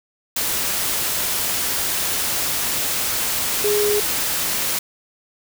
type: tone in noise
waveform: sine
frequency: 415.3 Hz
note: G#4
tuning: in tune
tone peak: -17 dBFS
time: 3.64-4 s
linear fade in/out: 5 ms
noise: white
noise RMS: -22 dBFS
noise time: 0.36-4.79 s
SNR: +2 dB
effects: none